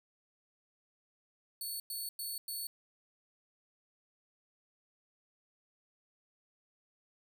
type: tone bursts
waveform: 5% pulse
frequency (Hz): 4435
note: C#8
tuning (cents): 0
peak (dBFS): -31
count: 4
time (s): 1.61-2.67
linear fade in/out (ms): 2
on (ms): 190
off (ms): 100
effects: none